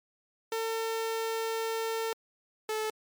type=tone pair in turn; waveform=sawtooth; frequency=450 / 434 Hz; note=A4 / A4; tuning=+39 / -24 cents; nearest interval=minor second; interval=63 cents; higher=first; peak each=-26 dBFS; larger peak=neither; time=0.52-2.13 / 2.69-2.9 s; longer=first; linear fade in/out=2 ms; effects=MP3 96 kbps